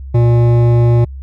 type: tone with hard clipping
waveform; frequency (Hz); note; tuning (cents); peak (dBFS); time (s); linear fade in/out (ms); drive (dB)
triangle; 118.8; A#2; +33; -9; 0.14-1.05; 10; 16
effects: added 67 Hz sine -25 dBFS peak until 1.22 s